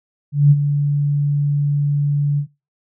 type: tone with ADSR envelope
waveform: sine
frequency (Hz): 144.4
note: D3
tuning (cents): -29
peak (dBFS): -5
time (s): 0.32-2.47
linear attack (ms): 190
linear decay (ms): 41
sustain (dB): -9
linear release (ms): 88
effects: noise-tail reverb RT60 0.3 s tail -25 dB re dry